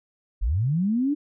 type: linear sweep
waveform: sine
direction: up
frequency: 38.89 to 301.9 Hz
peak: -20 dBFS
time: 0.41-1.15 s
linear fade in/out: 20 ms
effects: none